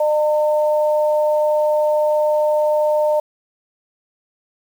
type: tone pair together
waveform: sine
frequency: 605 / 906.5 Hz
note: D#5 / A#5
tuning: -49 / -49 cents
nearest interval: perfect fifth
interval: 700 cents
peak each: -14 / -23 dBFS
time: 0-3.2 s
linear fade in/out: 5 ms
effects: 7-bit